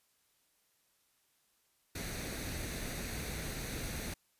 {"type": "noise with comb filter", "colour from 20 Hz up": "pink", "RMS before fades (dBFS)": -40, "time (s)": [1.95, 4.14], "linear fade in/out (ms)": 5, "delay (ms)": 0.48, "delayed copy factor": 0.5, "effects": ["white hiss -74 dBFS RMS until 4.39 s", "resampled to 32000 Hz"]}